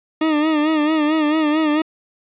40% pulse tone with vibrato, 307.2 Hz, D#4, 22 cents flat, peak -14 dBFS, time 0.21-1.82 s, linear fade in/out 5 ms, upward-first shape sine, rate 4.5 Hz, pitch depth 68 cents each way, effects resampled to 8000 Hz + 8-bit

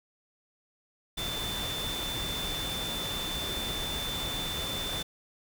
sine tone in noise, 3535 Hz, A7, 7 cents sharp, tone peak -34 dBFS, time 1.17-5.03 s, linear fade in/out 10 ms, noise pink, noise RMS -36 dBFS, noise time 1.17-5.03 s, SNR -1 dB, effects none

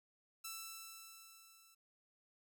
5% pulse tone with level ramp, 1327 Hz, E6, 11 cents sharp, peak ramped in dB -32 to -53 dBFS, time 0.44-1.75 s, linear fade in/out 10 ms, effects none

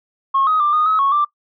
sine tone with pitch steps, 1086 / 1258 / 1185 / 1232 / 1280 / 1104 / 1178 Hz, C#6 / D#6 / D6 / D#6 / D#6 / C#6 / D6, -36 / +19 / +15 / -17 / +49 / -7 / +5 cents, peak -12 dBFS, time 0.34-1.25 s, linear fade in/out 10 ms, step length 130 ms, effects noise-tail reverb RT60 0.1 s tail -21 dB re dry + tanh soft clip ceiling -8 dBFS

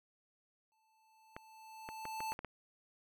square tone with exponential growth, 880 Hz, A5, in tune, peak -37 dBFS, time 0.72-2.33 s, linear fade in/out 0 ms, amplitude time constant 350 ms
clicks, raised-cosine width 0.5 ms, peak -28 dBFS, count 7, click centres 1.365 / 1.889 / 2.054 / 2.205 / 2.321 / 2.391 / 2.447 s
effects none

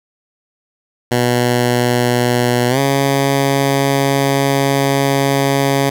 10% pulse tone with pitch glide, 122.4 to 138.19 Hz, B2 to C#3, -15 to -5 cents, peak -4 dBFS, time 1.11-5.9 s, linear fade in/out 10 ms, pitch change +210 cents, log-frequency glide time 2.69-2.79 s, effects none

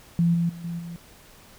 sine tone with level steps, 170 Hz, F3, 46 cents flat, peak -17 / -20 / -36 / -28 / -33 dBFS, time 0.19-0.96 s, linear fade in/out 0 ms, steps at 0.34 / 0.49 / 0.64 / 0.79 s, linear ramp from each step 5 ms, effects pink hiss -51 dBFS RMS until 1.58 s

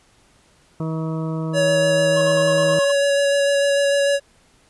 harmonic tone, 160 Hz, D#3, 49 cents sharp, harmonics 1 / 2 / 3 / 4 / 6 / 7 / 8, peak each -23 / -29 / -33 / -35 / -39 / -40 / -41 dBFS, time 0.8-2.79 s, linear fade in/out 2 ms
square tone with vibrato, 563 Hz, C#5, 27 cents sharp, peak -16 dBFS, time 1.53-4.2 s, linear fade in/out 50 ms, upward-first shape square, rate 6.7 Hz, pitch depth 9 cents each way
triangle tone with tremolo, 1080 Hz, C#6, 45 cents flat, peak -24 dBFS, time 2.16-2.92 s, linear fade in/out 10 ms, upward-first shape square, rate 9.5 Hz, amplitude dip 70%
effects pink hiss -56 dBFS RMS until 4.69 s + resampled to 24000 Hz

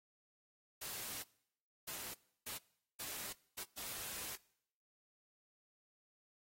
white noise bursts at uneven times, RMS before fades -45 dBFS, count 6, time 0.81-1.23 / 1.87-2.14 / 2.46-2.58 / 2.99-3.33 / 3.57-3.64 / 3.77-4.36 s, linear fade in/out 10 ms, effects noise-tail reverb RT60 0.7 s tail -22 dB re dry + AAC 48 kbps

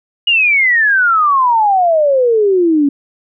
sine exponential sweep, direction down, 2900 to 275.9 Hz, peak -8 dBFS, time 0.27-2.89 s, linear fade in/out 5 ms, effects none

